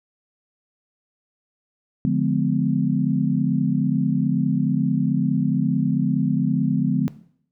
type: chord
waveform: sine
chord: D diminished seventh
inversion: none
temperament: just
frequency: 146.83 / 176.2 / 211.4 / 253.7 Hz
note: D3 / F3 / Ab3 / Cb4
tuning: 0 / +16 / +31 / +47 cents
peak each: -23 dBFS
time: 2.05-7.08 s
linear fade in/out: 0 ms
effects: noise-tail reverb RT60 0.6 s tail -17 dB re dry